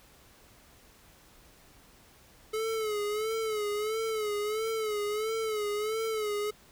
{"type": "tone with vibrato", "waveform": "square", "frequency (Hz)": 430, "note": "A4", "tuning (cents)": -40, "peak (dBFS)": -30, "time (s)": [2.53, 6.51], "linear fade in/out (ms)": 10, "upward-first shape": "sine", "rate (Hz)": 1.5, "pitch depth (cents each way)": 72, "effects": ["pink hiss -58 dBFS RMS until 6.71 s"]}